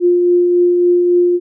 sine tone with tremolo, 352.8 Hz, F4, 18 cents sharp, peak -7 dBFS, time 0-1.4 s, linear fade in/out 50 ms, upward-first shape triangle, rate 3.6 Hz, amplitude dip 30%, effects none

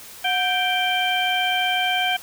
harmonic tone with a mistuned harmonic, 784 Hz, G5, in tune, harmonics 1 / 2 / 3 / 4, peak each -23 / -26 / -25 / -24 dBFS, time 0.24-2.17 s, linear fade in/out 10 ms, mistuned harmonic 1, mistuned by -120 cents, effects white hiss -41 dBFS RMS until 2.22 s

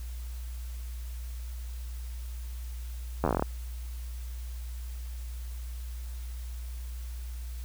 slowing click train, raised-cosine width 1 ms, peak -12 dBFS, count 11, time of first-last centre 3.24-3.424 s, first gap 11 ms, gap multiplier 1.11, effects added 60 Hz sine -35 dBFS peak until 7.64 s + white hiss -53 dBFS RMS until 7.64 s

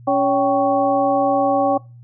sine tone cluster, 280.3 / 561 / 781 / 1111 Hz, C#4 / C#5 / G5 / C#6, +19 / +21 / -7 / +4 cents, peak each -21 / -18 / -18 / -24 dBFS, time 0.07-1.78 s, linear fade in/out 10 ms, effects noise-tail reverb RT60 0.3 s tail -22 dB re dry + added 120 Hz sine -39 dBFS peak until 2.03 s

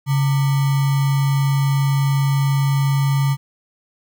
sine tone with sample-and-hold, 138.59 Hz, C#3, in tune, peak -14 dBFS, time 0.06-3.37 s, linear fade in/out 50 ms, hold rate 1050 Hz, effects none

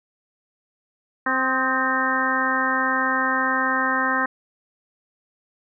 harmonic tone with a mistuned harmonic, 261.6 Hz, C4, in tune, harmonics 1 / 2 / 3 / 4 / 5 / 6 / 7, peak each -28 / -31 / -30 / -25 / -27 / -25 / -25 dBFS, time 1.26-4.26 s, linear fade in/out 5 ms, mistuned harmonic 5, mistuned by -47 cents, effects none

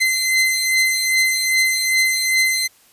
sawtooth beating tone pair, 2061 / 2063.5 Hz, C7 / C7, -27 / -25 cents, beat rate 2.5 Hz, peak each -13 / -18 dBFS, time 0-2.68 s, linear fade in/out 20 ms, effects white hiss -53 dBFS RMS until 2.92 s + resampled to 32000 Hz

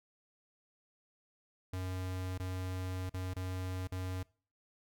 square tone with dropouts, 92.5 Hz, F#2, in tune, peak -37 dBFS, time 1.73-4.23 s, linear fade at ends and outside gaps 5 ms, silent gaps 2.379-2.398 / 3.095-3.14 / 3.337-3.363 / 3.873-3.919 s, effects noise-tail reverb RT60 0.4 s tail -23 dB re dry

